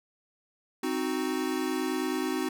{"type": "chord", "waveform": "square", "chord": "C diminished", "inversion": "none", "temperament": "equal", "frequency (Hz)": [261.6, 311.1, 370], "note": ["C4", "Eb4", "Gb4"], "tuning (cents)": [0, 0, 0], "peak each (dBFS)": -33, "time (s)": [0.83, 2.49], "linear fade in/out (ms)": 5, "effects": []}